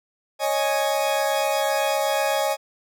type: chord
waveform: 40% pulse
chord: C# suspended second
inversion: none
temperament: equal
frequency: 554.4 / 622.3 / 830.6 Hz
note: C#5 / D#5 / G#5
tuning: 0 / 0 / 0 cents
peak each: -24 dBFS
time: 0.39-2.57 s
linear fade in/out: 50 ms
effects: none